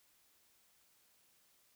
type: silence
effects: white hiss -71 dBFS RMS until 1.75 s